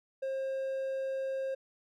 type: tone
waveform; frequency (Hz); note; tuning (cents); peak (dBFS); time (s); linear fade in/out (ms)
triangle; 534; C5; +35; -30; 0.22-1.55; 10
effects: none